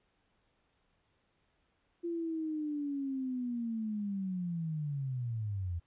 sine linear sweep, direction down, 344.5 to 82.41 Hz, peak -33 dBFS, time 2.03-5.8 s, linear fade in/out 20 ms, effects pink hiss -75 dBFS RMS until 5.86 s + resampled to 8000 Hz

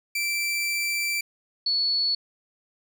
sawtooth / sine tone pair in turn, 2339 / 4415 Hz, D7 / C#8, -8 / -8 cents, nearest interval major seventh, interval 1100 cents, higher second, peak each -21 dBFS, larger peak neither, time 0.15-1.21 / 1.66-2.15 s, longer first, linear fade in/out 5 ms, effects none

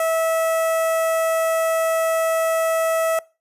sawtooth tone with notch filter, 651 Hz, E5, 22 cents flat, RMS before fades -20 dBFS, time 0-3.19 s, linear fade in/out 2 ms, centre 4200 Hz, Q 0.56, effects noise-tail reverb RT60 0.3 s tail -22 dB re dry + resampled to 32000 Hz

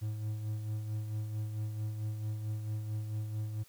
triangle tone with tremolo, 107.5 Hz, A2, 40 cents flat, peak -30 dBFS, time 0.01-3.64 s, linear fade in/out 20 ms, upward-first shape sine, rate 4.5 Hz, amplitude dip 45%, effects white hiss -62 dBFS RMS until 3.68 s

